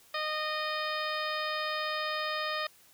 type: harmonic tone with a mistuned harmonic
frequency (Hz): 615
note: D#5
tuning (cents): -20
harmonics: 1 / 2 / 3 / 4 / 5 / 6 / 7 / 8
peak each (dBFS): -37 / -35 / -37 / -41 / -43 / -41 / -45 / -43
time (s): 0.14-2.67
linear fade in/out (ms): 5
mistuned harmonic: 8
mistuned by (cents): +24
effects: white hiss -60 dBFS RMS until 2.93 s